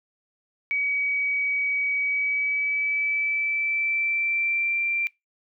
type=tone with pitch glide; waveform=sine; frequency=2268 to 2360 Hz; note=C#7 to D7; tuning=+39 to +8 cents; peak=-22 dBFS; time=0.71-5.07 s; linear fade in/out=0 ms; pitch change=+69 cents; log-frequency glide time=1.99-4.81 s; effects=noise-tail reverb RT60 0.2 s tail -24 dB re dry